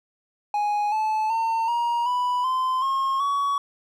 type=tone with pitch steps; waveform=triangle; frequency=830.6 / 867.4 / 905.8 / 945.9 / 987.8 / 1031.5 / 1077.2 / 1124.8 Hz; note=G#5 / A5 / A#5 / A#5 / B5 / C6 / C#6 / C#6; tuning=0 / -25 / -50 / +25 / 0 / -25 / -50 / +25 cents; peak=-19 dBFS; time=0.54-3.58 s; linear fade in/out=2 ms; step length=380 ms; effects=none

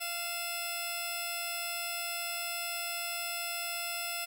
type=tone pair together; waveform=10% pulse; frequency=693.7 / 2619 Hz; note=F5 / E7; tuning=-12 / -12 cents; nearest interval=octave + major seventh; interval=2300 cents; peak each=-29 / -28 dBFS; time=0-4.26 s; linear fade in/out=20 ms; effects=none

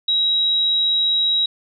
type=tone; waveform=sine; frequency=3845 Hz; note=B7; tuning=47 cents flat; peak=-15 dBFS; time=0.08-1.46 s; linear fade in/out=5 ms; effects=none

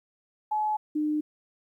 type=tone pair in turn; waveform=sine; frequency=853 / 302.5 Hz; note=G#5 / D#4; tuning=+46 / -49 cents; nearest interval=octave + tritone; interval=1795 cents; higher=first; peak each=-24 dBFS; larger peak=neither; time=0.51-0.77 / 0.95-1.21 s; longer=neither; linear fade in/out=10 ms; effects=11-bit

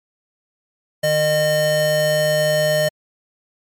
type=tone pair together; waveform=square; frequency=152.5 / 610 Hz; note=D#3 / D#5; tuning=-34 / -34 cents; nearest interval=2 octaves; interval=2400 cents; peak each=-25 / -16 dBFS; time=1.03-2.89 s; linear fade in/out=10 ms; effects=MP3 64 kbps

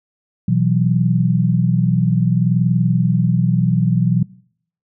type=chord; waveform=sine; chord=B suspended fourth; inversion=none; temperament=just; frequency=123.47 / 164.63 / 185.21 Hz; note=B2 / E3 / F#3; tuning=0 / -2 / +2 cents; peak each=-17 dBFS; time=0.48-4.23 s; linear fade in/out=5 ms; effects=noise-tail reverb RT60 0.6 s tail -21 dB re dry

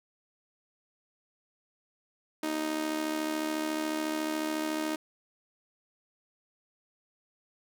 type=tone with amplitude modulation; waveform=sawtooth; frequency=311.1 Hz; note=D#4; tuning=in tune; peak=-23 dBFS; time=2.43-4.96 s; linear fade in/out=5 ms; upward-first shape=sine; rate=74 Hz; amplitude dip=65%; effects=none

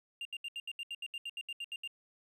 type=tone bursts; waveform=triangle; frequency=2794 Hz; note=F7; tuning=in tune; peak=-36 dBFS; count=15; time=0.21-1.876 s; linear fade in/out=2 ms; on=42 ms; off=74 ms; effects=resampled to 32000 Hz + 13-bit

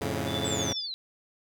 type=chord; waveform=10% pulse; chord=F augmented; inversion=none; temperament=equal with one note detuned; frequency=87.31 / 108.61 / 138.59 Hz; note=F2 / A2 / C#3; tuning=0 / -22 / 0 cents; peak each=-25 dBFS; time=0.01-0.73 s; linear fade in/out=5 ms
type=tone with tremolo; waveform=sine; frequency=3489 Hz; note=A7; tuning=15 cents flat; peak=-30 dBFS; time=0.26-0.88 s; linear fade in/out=50 ms; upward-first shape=sine; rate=12 Hz; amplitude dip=70%
type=linear sweep; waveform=sine; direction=down; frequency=7930 to 3889 Hz; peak=-33 dBFS; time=0.45-0.94 s; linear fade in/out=0 ms
effects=none

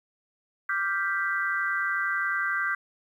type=chord; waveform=sine; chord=G dominant seventh; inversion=second; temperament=equal; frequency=1174.7 / 1396.9 / 1568 / 1975.5 Hz; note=D6 / F6 / G6 / B6; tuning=0 / 0 / 0 / 0 cents; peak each=-32 / -33 / -27 / -33 dBFS; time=0.69-2.75 s; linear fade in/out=5 ms; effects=10-bit

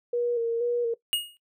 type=tone with vibrato; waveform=sine; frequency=471.5 Hz; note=A#4; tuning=20 cents sharp; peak=-23 dBFS; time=0.13-0.94 s; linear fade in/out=5 ms; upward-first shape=square; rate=2.1 Hz; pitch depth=32 cents each way
type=tone with exponential decay; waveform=square; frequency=2867 Hz; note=F7; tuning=45 cents sharp; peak=-20 dBFS; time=1.13-1.37 s; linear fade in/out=0 ms; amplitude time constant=52 ms
effects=noise-tail reverb RT60 0.1 s tail -18 dB re dry

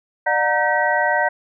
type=tone cluster; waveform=sine; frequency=597 / 725 / 927 / 1543 / 1923 Hz; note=D5 / F#5 / A#5 / G6 / B6; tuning=+28 / -35 / -10 / -28 / -47 cents; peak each=-22 dBFS; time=0.26-1.29 s; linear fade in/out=10 ms; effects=none

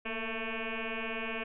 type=tone with frequency modulation; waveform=sine; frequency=1112 Hz; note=C#6; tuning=5 cents sharp; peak=-33 dBFS; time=0.05-1.44 s; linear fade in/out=10 ms; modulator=224 Hz; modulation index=7.4; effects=none

